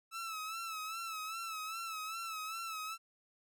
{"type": "tone with vibrato", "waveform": "sawtooth", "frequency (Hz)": 1309, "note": "E6", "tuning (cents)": -13, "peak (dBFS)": -36, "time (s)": [0.11, 2.98], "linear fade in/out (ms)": 50, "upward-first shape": "sine", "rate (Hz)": 2.5, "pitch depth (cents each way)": 63, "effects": []}